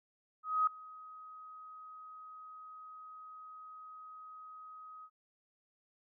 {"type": "tone with ADSR envelope", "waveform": "sine", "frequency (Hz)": 1261, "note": "D#6", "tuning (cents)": 23, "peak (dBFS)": -25, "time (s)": [0.43, 5.1], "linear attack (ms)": 240, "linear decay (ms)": 4, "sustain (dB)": -23, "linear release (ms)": 61, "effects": []}